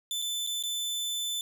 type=tone with dropouts; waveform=sawtooth; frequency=3520 Hz; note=A7; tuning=in tune; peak=-27 dBFS; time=0.11-1.41 s; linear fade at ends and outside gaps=1 ms; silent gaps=0.218-0.222 / 0.466-0.472 / 0.626-0.636 s; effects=none